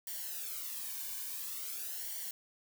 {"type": "noise with flanger", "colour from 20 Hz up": "blue", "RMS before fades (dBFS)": -41, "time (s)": [0.07, 2.31], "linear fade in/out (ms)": 2, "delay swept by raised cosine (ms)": [0.78, 1.54], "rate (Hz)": 0.48, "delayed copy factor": -0.75, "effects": []}